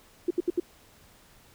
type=tone bursts; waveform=sine; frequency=349.2 Hz; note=F4; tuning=in tune; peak=-21 dBFS; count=4; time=0.28-0.6 s; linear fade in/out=5 ms; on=26 ms; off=72 ms; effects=pink hiss -57 dBFS RMS until 1.54 s